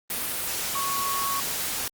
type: tone in noise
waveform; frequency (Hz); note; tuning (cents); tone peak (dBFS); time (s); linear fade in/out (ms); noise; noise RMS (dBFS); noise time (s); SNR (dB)
sine; 1108.7; C#6; 0; -27; 0.75-1.4; 2; white; -29; 0.1-1.88; -1
effects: Opus 32 kbps